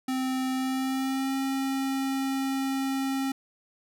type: tone with pitch glide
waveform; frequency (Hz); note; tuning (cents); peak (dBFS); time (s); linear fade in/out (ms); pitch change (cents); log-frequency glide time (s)
square; 260 to 269; C4 to C4; -11 to +48; -27; 0.08-3.32; 5; +59; 0.53-1.37
effects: none